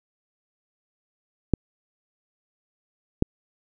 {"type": "clicks", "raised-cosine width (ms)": 3, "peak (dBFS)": -5, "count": 2, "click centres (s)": [1.537, 3.224], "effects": []}